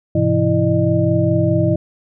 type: tone cluster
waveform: sine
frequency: 103.2 / 128 / 168.4 / 328.6 / 608 Hz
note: G#2 / C3 / E3 / E4 / D#5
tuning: -10 / -38 / +37 / -5 / -40 cents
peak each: -19 dBFS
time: 0.15-1.76 s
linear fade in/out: 5 ms
effects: none